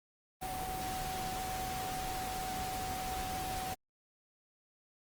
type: tone in noise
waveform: sine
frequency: 750 Hz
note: F#5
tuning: 23 cents sharp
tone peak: -38 dBFS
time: 0.41-3.75 s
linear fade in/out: 20 ms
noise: pink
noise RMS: -41 dBFS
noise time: 0.41-3.75 s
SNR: 0 dB
effects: Opus 24 kbps